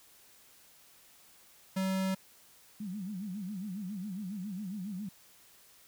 square tone, 190 Hz, F#3, 46 cents sharp, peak -30 dBFS, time 1.76-2.15 s, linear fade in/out 10 ms
sine tone with vibrato, 196 Hz, G3, in tune, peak -36 dBFS, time 2.8-5.09 s, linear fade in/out 5 ms, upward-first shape sine, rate 7.3 Hz, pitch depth 170 cents each way
effects white hiss -60 dBFS RMS until 5.87 s

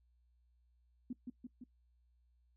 sine tone with echo, 246.9 Hz, B3, in tune, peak -38 dBFS, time 1.1-1.13 s, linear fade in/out 5 ms, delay 170 ms, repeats 3, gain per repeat -3 dB, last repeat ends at 1.64 s, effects noise-tail reverb RT60 0.1 s tail -20 dB re dry + added 60 Hz sine -69 dBFS peak until 2.56 s

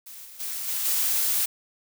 blue noise with level steps, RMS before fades -42 / -45 / -32 / -28 / -24 dBFS, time 0.06-1.46 s, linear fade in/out 10 ms, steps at 0.24 / 0.39 / 0.67 / 0.84 s, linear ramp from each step 20 ms, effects none

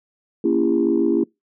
sine chord, A# diminished seventh, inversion none, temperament just, 233.1 / 279.7 / 335.6 / 402.8 Hz, A#3 / C#4 / E4 / G4, 0 / +16 / +31 / +47 cents, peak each -22 / -21 / -18 / -22 dBFS, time 0.44-1.24 s, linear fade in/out 5 ms, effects noise-tail reverb RT60 0.2 s tail -26 dB re dry + tanh soft clip ceiling -7 dBFS

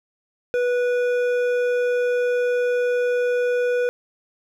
sine tone with hard clipping, 490.4 Hz, B4, 12 cents flat, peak -20 dBFS, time 0.54-3.89 s, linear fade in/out 0 ms, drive 9 dB, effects none

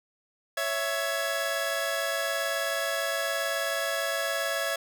sawtooth tone cluster, 554 / 661 / 1681 Hz, C#5 / E5 / G#6, -1 / +5 / +20 cents, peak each -29 / -27 / -28 dBFS, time 0.57-4.76 s, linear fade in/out 5 ms, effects none

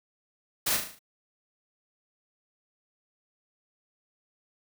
white noise with echo, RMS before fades -27 dBFS, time 0.66-0.77 s, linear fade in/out 10 ms, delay 37 ms, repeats 6, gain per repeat -5 dB, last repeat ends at 0.992 s, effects none

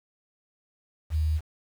sine tone with quantisation, 77.78 Hz, D#2, in tune, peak -22 dBFS, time 1.1-1.41 s, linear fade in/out 50 ms, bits 8, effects none

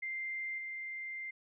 sine tone with level steps, 2093 Hz, C7, in tune, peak -36 / -39 dBFS, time 0.02-1.31 s, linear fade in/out 10 ms, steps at 0.58 s, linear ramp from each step 2 ms, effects none

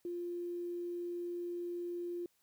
sine tone with quantisation, 348.9 Hz, F4, 2 cents flat, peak -37 dBFS, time 0.05-2.26 s, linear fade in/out 2 ms, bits 11, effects white hiss -75 dBFS RMS until 2.42 s

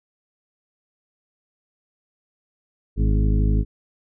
harmonic tone with a mistuned harmonic, 52.3 Hz, G#1, 13 cents sharp, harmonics 1 / 2 / 3 / 4 / 5 / 6 / 8, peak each -17 / -23 / -27 / -29 / -31 / -33 / -35 dBFS, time 2.96-3.65 s, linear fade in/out 50 ms, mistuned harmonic 5, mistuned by -41 cents, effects none

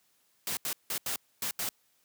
white noise bursts at uneven times, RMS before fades -33 dBFS, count 6, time 0.47-0.57 / 0.65-0.73 / 0.9-0.98 / 1.06-1.16 / 1.42-1.51 / 1.59-1.69 s, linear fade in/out 2 ms, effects white hiss -70 dBFS RMS until 2.04 s + high-pass 80 Hz 12 dB/octave

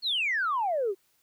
sine exponential sweep, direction down, 4435 to 364.9 Hz, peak -24 dBFS, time 0.02-0.95 s, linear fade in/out 50 ms, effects tanh soft clip ceiling -20 dBFS + white hiss -69 dBFS RMS until 1.22 s

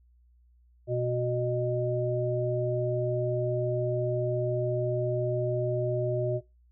harmonic tone, 122.9 Hz, B2, 8 cents flat, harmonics 1 / 3 / 5, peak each -30 / -30 / -30 dBFS, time 0.87-6.41 s, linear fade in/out 50 ms, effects noise-tail reverb RT60 0.2 s tail -18 dB re dry + added 60 Hz sine -58 dBFS peak until 6.71 s

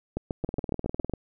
two click trains, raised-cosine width 2 ms, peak -15 / -17 dBFS, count 8 / 14, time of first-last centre 0.17-1.137 / 0.44-1.097 s, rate 7.24 / 19.8 Hz, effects none

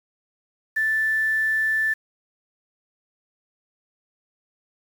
sine tone with quantisation, 1760 Hz, A6, in tune, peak -19 dBFS, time 0.76-1.94 s, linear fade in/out 10 ms, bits 7, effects none

